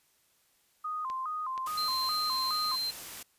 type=tone with vibrato; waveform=sine; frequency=1139 Hz; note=C#6; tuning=47 cents sharp; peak=-32 dBFS; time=0.84-2.76 s; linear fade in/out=10 ms; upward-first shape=square; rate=2.4 Hz; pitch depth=150 cents each way
type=clicks; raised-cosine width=0.2 ms; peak=-27 dBFS; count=2; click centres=1.1 / 1.578 s
type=noise; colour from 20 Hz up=white; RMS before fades=-43 dBFS; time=1.66-3.23 s; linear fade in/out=5 ms
type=tone; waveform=triangle; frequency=4127 Hz; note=C8; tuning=25 cents flat; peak=-29 dBFS; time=1.77-2.91 s; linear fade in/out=10 ms
effects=white hiss -69 dBFS RMS until 3.38 s + resampled to 32000 Hz